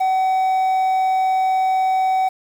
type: tone with quantisation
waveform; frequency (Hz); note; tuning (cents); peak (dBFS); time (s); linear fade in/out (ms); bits
triangle; 756; F#5; +37; -13; 0-2.29; 10; 7
effects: none